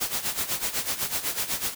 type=noise with tremolo; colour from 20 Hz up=white; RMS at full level=-26 dBFS; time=0-1.75 s; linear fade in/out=20 ms; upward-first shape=sine; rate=8 Hz; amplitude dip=75%; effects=none